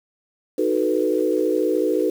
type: chord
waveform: sine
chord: B dominant seventh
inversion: first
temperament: equal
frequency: 311.1 / 370 / 440 / 493.9 Hz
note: D#4 / F#4 / A4 / B4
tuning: 0 / 0 / 0 / 0 cents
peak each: -23 dBFS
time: 0.58-2.1 s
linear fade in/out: 5 ms
effects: 7-bit